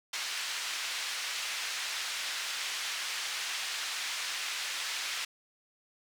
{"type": "band-pass noise", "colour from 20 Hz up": "pink", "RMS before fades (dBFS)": -36, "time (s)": [0.13, 5.25], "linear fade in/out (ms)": 5, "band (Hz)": [1900, 6200], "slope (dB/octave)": 12, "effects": []}